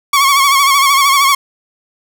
sawtooth tone with vibrato, 1108.7 Hz, C#6, in tune, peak -4 dBFS, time 0.13-1.35 s, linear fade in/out 5 ms, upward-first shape sine, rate 13 Hz, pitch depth 61 cents each way, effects none

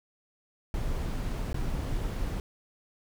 brown noise with dropouts, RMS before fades -31 dBFS, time 0.74-2.4 s, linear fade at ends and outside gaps 1 ms, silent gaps 1.53-1.543 s, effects none

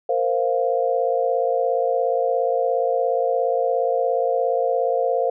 sine chord, Bb suspended second, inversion none, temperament equal, 466.2 / 523.3 / 698.5 Hz, Bb4 / C5 / F5, 0 / 0 / 0 cents, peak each -23 / -21 / -23 dBFS, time 0.09-5.3 s, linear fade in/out 5 ms, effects none

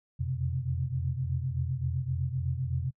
sine tone cluster, 83.6 / 87.1 / 127.6 / 135.4 Hz, E2 / F2 / C3 / C#3, +25 / -4 / -43 / -40 cents, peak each -39 / -34 / -31 / -35 dBFS, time 0.19-2.91 s, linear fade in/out 20 ms, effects noise-tail reverb RT60 0.1 s tail -26 dB re dry

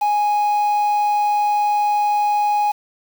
triangle tone with quantisation, 830.6 Hz, G#5, in tune, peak -13 dBFS, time 0.01-2.72 s, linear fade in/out 10 ms, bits 6, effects none

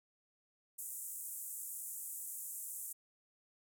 pink band-pass noise, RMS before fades -45 dBFS, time 0.78-2.93 s, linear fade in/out 10 ms, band 7500 to 16000 Hz, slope 48 dB/octave, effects none

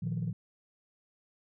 sine chord, Bb suspended fourth, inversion none, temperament equal, 116.54 / 155.56 / 174.61 Hz, Bb2 / Eb3 / F3, 0 / 0 / 0 cents, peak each -34 dBFS, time 0.02-0.33 s, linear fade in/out 10 ms, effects tanh soft clip ceiling -25 dBFS

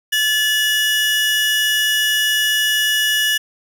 40% pulse tone pair together, 1729.1 / 2908 Hz, A6 / F#7, -31 / -31 cents, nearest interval major sixth, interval 900 cents, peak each -17 dBFS, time 0.12-3.38 s, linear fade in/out 10 ms, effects none

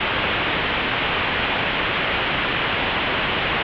white low-pass noise, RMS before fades -22 dBFS, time 0-3.63 s, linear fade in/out 10 ms, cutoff 3200 Hz, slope 48 dB/octave, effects none

